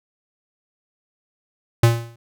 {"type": "tone with exponential decay", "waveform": "square", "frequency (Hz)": 116.54, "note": "A#2", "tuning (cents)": 0, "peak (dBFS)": -9, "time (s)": [1.83, 2.16], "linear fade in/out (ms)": 5, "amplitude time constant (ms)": 71, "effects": []}